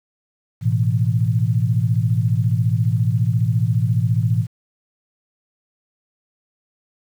sine chord, A suspended second, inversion none, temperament equal with one note detuned, 108.93 / 123.47 / 164.81 Hz, A2 / B2 / E3, -17 / 0 / 0 cents, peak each -18 / -19 / -23 dBFS, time 0.61-4.47 s, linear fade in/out 50 ms, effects 8-bit

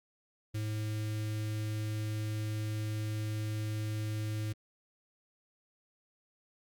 square tone with notch filter, 107.5 Hz, A2, 40 cents flat, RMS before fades -35 dBFS, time 0.54-4.53 s, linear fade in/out 10 ms, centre 860 Hz, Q 0.64, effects Opus 48 kbps

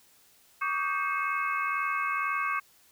sine tone cluster, 1131 / 1213 / 1572 / 2175 / 2589 Hz, C#6 / D#6 / G6 / C#7 / E7, +34 / -44 / +4 / -33 / -32 cents, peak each -30 / -35 / -34 / -34 / -38 dBFS, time 0.61-2.6 s, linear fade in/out 10 ms, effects white hiss -61 dBFS RMS until 2.91 s

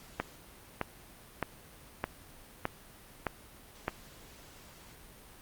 click train, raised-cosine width 0.5 ms, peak -15 dBFS, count 7, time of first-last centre 0.2-3.881 s, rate 1.63 Hz, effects pink hiss -54 dBFS RMS until 5.41 s + Opus 48 kbps

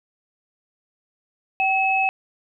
sine tone pair together, 768 / 2583 Hz, G5 / E7, -36 / -36 cents, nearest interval octave + major sixth, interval 2100 cents, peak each -20 dBFS, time 1.6-2.09 s, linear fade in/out 0 ms, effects none

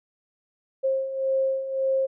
sine beating tone pair, 532 / 533.8 Hz, C5 / C5, +29 / +35 cents, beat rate 1.8 Hz, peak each -29 / -23 dBFS, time 0.83-2.07 s, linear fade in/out 20 ms, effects none

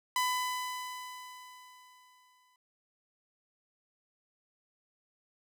sawtooth tone with exponential decay, 1002 Hz, B5, 25 cents sharp, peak -23 dBFS, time 0.16-2.56 s, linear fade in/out 2 ms, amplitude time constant 520 ms, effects none

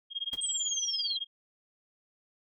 sine tone with tremolo, 3244 Hz, G#7, 41 cents flat, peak -29 dBFS, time 0.1-1.27 s, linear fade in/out 50 ms, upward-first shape sine, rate 18 Hz, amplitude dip 100%
pink noise with exponential decay, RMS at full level -38 dBFS, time 0.33-0.4 s, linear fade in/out 1 ms, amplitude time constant 15 ms
sine linear sweep, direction down, 8330 to 3951 Hz, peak -31 dBFS, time 0.41-1.17 s, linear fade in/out 5 ms
effects none

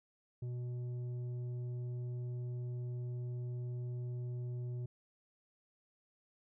sine tone with tanh clipping, 122.7 Hz, B2, 11 cents flat, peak -39 dBFS, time 0.42-4.86 s, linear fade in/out 5 ms, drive 7 dB, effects none

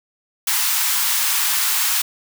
white high-pass noise, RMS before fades -19 dBFS, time 0.47-2.02 s, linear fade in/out 5 ms, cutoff 840 Hz, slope 48 dB/octave, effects none

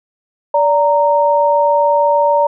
sine tone pair together, 580.3 / 927 Hz, D5 / A#5, -21 / -10 cents, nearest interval minor sixth, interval 811 cents, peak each -12 dBFS, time 0.54-2.47 s, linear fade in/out 5 ms, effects none

